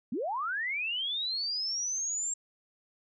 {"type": "linear sweep", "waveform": "sine", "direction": "up", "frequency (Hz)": [196, 7500], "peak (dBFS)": -30, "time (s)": [0.12, 2.34], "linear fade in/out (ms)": 5, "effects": []}